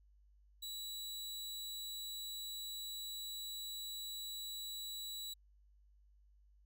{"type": "tone", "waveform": "sawtooth", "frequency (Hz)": 3920, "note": "B7", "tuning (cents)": -14, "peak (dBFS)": -40, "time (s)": [0.62, 5.34], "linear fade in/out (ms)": 10, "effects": ["added 50 Hz sine -64 dBFS peak until 6.65 s"]}